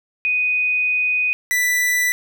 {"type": "tone pair in turn", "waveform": ["sine", "45% pulse"], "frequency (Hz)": [2490, 1978.4], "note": ["D#7", "B6"], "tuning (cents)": [1, 3], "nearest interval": "major third", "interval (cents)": 398, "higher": "first", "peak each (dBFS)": -16, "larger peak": "neither", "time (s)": [[0.25, 1.33], [1.51, 2.12]], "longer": "first", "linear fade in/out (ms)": 0, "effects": []}